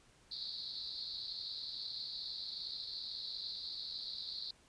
pink band-pass noise, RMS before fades -44 dBFS, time 0.31-4.51 s, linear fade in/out 5 ms, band 3900 to 4600 Hz, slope 96 dB/octave, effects pink hiss -66 dBFS RMS until 4.68 s + resampled to 22050 Hz

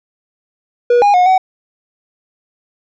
triangle tone with pitch steps, 483.2 / 817 / 723 / 752 Hz, B4 / G#5 / F#5 / F#5, -38 / -29 / -40 / +28 cents, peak -5 dBFS, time 0.9-1.38 s, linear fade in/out 5 ms, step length 120 ms, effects resampled to 16000 Hz

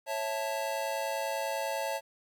square chord, A major, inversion first, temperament just, 550 / 660 / 880 Hz, C#5 / E5 / A5, -14 / +2 / 0 cents, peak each -36 / -37 / -36 dBFS, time 0.06-2.01 s, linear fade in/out 50 ms, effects 11-bit

